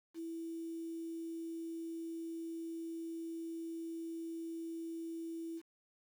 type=tone with quantisation; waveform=sine; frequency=330 Hz; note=E4; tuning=2 cents sharp; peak=-40 dBFS; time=0.14-5.62 s; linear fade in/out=50 ms; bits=10; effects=none